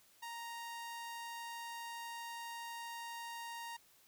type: tone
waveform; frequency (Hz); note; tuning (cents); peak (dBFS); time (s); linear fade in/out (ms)
sawtooth; 932.3; A#5; 0; -40; 0.22-3.77; 10
effects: white hiss -67 dBFS RMS until 4.07 s